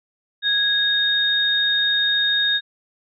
sine tone pair together, 1654 / 3713 Hz, G#6 / A#7, -8 / -8 cents, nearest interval octave + major second, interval 1400 cents, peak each -21 / -18 dBFS, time 0.42-2.61 s, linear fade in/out 50 ms, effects none

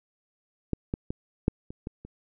clicks, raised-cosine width 3 ms, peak -13 / -15 / -18 / -8 / -26 / -21 / -29 dBFS, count 7, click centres 0.733 / 0.939 / 1.105 / 1.481 / 1.705 / 1.871 / 2.05 s, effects none

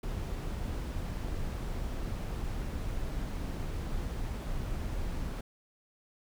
brown noise, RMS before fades -35 dBFS, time 0.03-5.41 s, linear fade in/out 5 ms, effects none

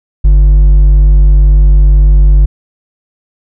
sine tone with hard clipping, 49 Hz, G1, in tune, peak -3 dBFS, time 0.24-2.46 s, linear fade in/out 10 ms, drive 4 dB, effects none

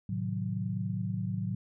sine chord, A diminished seventh, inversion none, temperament equal, 110 / 130.81 / 155.56 / 185 Hz, A2 / C3 / Eb3 / Gb3, 0 / 0 / 0 / 0 cents, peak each -34 / -39 / -39 / -34 dBFS, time 0.09-1.55 s, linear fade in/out 5 ms, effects none

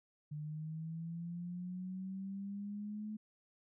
sine linear sweep, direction up, 148.5 to 215.2 Hz, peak -40 dBFS, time 0.31-3.17 s, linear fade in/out 10 ms, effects none

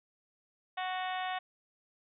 harmonic tone with a mistuned harmonic, 370 Hz, F#4, in tune, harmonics 2 / 3 / 4 / 5 / 6 / 7 / 8 / 9 / 10, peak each -35 / -42 / -45 / -42 / -47 / -49 / -47 / -52 / -49 dBFS, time 0.77-1.39 s, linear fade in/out 10 ms, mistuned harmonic 10, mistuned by -36 cents, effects none

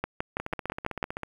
two click trains, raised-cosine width 0.5 ms, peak -13 / -18 dBFS, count 7 / 14, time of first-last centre 0.04-1.028 / 0.4-1.233 s, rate 6.07 / 15.6 Hz, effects 8-bit

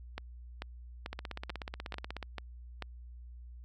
two click trains, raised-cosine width 0.3 ms, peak -22 / -23 dBFS, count 7 / 19, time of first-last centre 0.18-2.823 / 1.13-2.228 s, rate 2.27 / 16.4 Hz, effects added 60 Hz sine -46 dBFS peak until 3.64 s

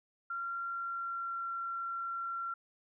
sine tone with pitch glide, 1377 to 1365.9 Hz, F6 to F6, -25 to -39 cents, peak -35 dBFS, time 0.3-2.54 s, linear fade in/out 5 ms, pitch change -14 cents, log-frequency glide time 0.63-1.48 s, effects none

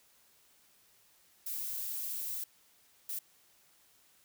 violet noise bursts at uneven times, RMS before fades -38 dBFS, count 2, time 1.46-2.44 / 3.09-3.19 s, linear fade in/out 5 ms, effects white hiss -66 dBFS RMS until 4.24 s

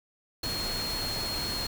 sine tone in noise, 4276 Hz, C8, 37 cents sharp, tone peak -32 dBFS, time 0.43-1.67 s, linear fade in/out 5 ms, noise pink, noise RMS -35 dBFS, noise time 0.43-1.67 s, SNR 0 dB, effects none

